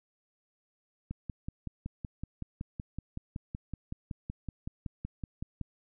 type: click train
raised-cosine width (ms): 5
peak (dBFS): -24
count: 25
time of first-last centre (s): 1.11-5.613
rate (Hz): 5.33
effects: none